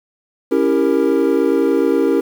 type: chord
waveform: triangle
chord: C# diminished seventh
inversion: none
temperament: equal with one note detuned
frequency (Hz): 277.2 / 329.6 / 396.8 / 466.2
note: C#4 / E4 / G4 / Bb4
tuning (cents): 0 / 0 / +21 / 0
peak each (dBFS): -16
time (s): 0.51-2.21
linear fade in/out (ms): 10
effects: 7-bit